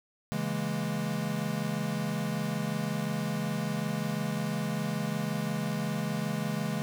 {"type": "chord", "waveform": "square", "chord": "A# half-diminished seventh", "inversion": "first", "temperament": "equal", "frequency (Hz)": [138.59, 164.81, 207.7, 233.1], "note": ["C#3", "E3", "G#3", "A#3"], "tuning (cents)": [0, 0, 0, 0], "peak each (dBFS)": [-37, -35, -34, -40], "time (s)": [0.32, 6.82], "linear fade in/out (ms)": 0, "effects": []}